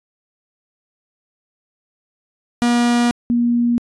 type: tone pair in turn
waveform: 45% pulse / sine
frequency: 239.6 / 238.4 Hz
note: A#3 / A#3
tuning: +48 / +39 cents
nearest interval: unison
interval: 9 cents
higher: first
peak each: -13 dBFS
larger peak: neither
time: 2.62-3.11 / 3.3-3.78 s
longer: first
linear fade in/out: 0 ms
effects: resampled to 22050 Hz